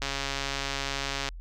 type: click train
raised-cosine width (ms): 0.2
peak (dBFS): -13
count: 176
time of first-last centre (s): 0.02-1.288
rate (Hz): 138
effects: added 42 Hz sine -38 dBFS peak until 1.4 s

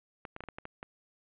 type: clicks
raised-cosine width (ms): 0.5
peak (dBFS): -26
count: 8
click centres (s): 0.252 / 0.364 / 0.406 / 0.438 / 0.487 / 0.585 / 0.654 / 0.829
effects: resampled to 8000 Hz + 9-bit

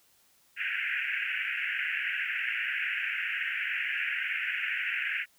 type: band-pass noise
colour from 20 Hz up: pink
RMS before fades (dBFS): -32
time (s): 0.56-5.26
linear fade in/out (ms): 50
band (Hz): 1500 to 2800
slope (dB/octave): 96
effects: white hiss -65 dBFS RMS until 5.38 s

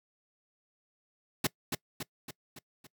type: noise with echo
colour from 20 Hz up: pink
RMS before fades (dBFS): -27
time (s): 1.44-1.47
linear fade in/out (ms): 5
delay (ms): 280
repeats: 5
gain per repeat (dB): -5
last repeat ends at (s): 2.87
effects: noise-tail reverb RT60 0.1 s tail -23 dB re dry + high-pass 80 Hz 12 dB/octave

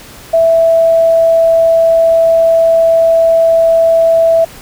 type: tone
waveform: sine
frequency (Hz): 659.3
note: E5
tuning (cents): 0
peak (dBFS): -5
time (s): 0.33-4.45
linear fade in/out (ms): 10
effects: pink hiss -34 dBFS RMS until 4.61 s

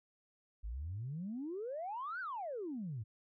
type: exponential two-way sweep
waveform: sine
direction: up then down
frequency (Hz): 49 to 1568 to 99.5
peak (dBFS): -38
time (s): 0.63-3.04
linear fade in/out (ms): 20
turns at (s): 2.2
effects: tanh soft clip ceiling -34 dBFS

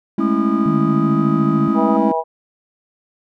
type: chord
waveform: triangle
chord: A major seventh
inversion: third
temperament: just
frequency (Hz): 206.2 / 220 / 275 / 330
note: G#3 / A3 / C#4 / E4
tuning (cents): -12 / 0 / -14 / +2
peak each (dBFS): -18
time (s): 0.18-2.12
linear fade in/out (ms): 5
type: tone with pitch glide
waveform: sine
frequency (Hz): 1220 to 1251.4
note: D#6 to D#6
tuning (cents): -34 to +10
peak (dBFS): -24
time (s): 0.2-1.97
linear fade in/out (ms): 10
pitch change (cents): +44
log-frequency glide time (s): 0.37-1.25
type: tone with vibrato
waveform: sine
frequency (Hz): 153.2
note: D#3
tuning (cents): -27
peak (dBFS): -19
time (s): 0.66-1.68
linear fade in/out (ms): 2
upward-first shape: sine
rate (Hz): 6.1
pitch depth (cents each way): 80
type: harmonic tone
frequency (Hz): 161.9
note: E3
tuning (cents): -31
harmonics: 3 / 4 / 5 / 6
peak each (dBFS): -22 / -22 / -22 / -22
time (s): 1.74-2.24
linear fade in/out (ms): 50
effects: none

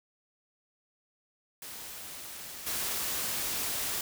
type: noise with level steps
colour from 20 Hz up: white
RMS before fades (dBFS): -43 / -33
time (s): 1.62-4.01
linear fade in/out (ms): 2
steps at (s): 2.66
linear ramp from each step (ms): 10
effects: none

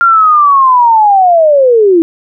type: linear sweep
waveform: sine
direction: down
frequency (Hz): 1396.9 to 319.7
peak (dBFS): -3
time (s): 0.01-2.02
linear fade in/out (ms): 0
effects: none

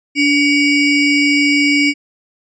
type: ring-modulated tone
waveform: square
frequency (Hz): 1276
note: D#6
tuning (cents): +43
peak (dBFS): -8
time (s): 0.15-1.94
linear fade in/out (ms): 50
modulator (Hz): 987
effects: resampled to 16000 Hz

